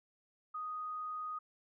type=tone; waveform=sine; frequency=1244.5 Hz; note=D#6; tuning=in tune; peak=-38 dBFS; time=0.54-1.39 s; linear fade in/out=10 ms; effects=none